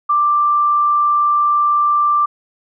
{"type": "tone", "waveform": "sine", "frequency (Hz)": 1179, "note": "D6", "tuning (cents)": 6, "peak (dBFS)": -11, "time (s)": [0.09, 2.26], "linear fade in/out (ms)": 10, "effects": []}